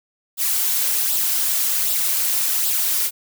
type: noise with flanger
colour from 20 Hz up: blue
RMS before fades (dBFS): -20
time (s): 0.37-3.11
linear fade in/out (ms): 50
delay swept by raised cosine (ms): 0.24 to 4.24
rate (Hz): 1.3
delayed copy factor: +0.55
effects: none